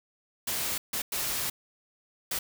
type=noise bursts at uneven times; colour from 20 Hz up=white; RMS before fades=-31 dBFS; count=4; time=0.47-0.78 / 0.93-1.02 / 1.12-1.5 / 2.31-2.39 s; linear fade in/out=5 ms; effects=none